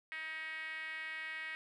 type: tone with band-pass filter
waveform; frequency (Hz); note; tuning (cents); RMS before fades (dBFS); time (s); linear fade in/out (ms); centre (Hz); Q
5% pulse; 317; D#4; +32; -43; 0.12-1.55; 0; 2000; 5.4
effects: none